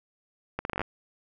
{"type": "accelerating click train", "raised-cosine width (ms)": 0.5, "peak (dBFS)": -15, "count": 9, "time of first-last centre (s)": [0.59, 0.816], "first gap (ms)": 61, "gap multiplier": 0.76, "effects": []}